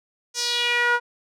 sawtooth tone with band-pass filter sweep, 481.4 Hz, B4, 44 cents flat, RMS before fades -22 dBFS, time 0.34-1 s, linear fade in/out 50 ms, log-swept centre 6200 to 1200 Hz, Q 3, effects none

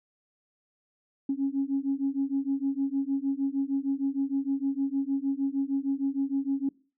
sine beating tone pair, 271.3 / 277.8 Hz, C#4 / C#4, -37 / +4 cents, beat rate 6.5 Hz, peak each -28 dBFS, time 1.29-6.69 s, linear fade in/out 5 ms, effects noise-tail reverb RT60 0.4 s tail -23 dB re dry + tanh soft clip ceiling -18 dBFS

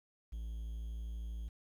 triangle tone with quantisation, 56.3 Hz, A1, 40 cents sharp, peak -37 dBFS, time 0.32-1.49 s, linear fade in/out 10 ms, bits 11, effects none

